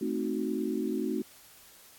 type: chord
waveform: sine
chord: A diminished seventh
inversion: none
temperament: equal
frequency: 220 / 261.6 / 311.1 / 370 Hz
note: A3 / C4 / Eb4 / Gb4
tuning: 0 / 0 / 0 / 0 cents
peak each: -34 dBFS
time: 0.01-1.22 s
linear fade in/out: 5 ms
effects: white hiss -55 dBFS RMS until 1.98 s + AAC 64 kbps